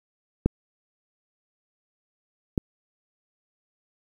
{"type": "clicks", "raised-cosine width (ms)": 3, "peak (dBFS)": [-6, -9], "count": 2, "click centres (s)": [0.46, 2.578], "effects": ["8-bit"]}